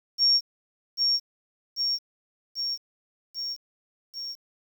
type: tone with echo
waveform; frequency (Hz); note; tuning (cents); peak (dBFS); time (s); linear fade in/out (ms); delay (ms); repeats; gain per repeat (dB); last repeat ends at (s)
sine; 5530; F8; -18; -17; 0.18-0.41; 50; 790; 5; -3; 4.36
effects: 8-bit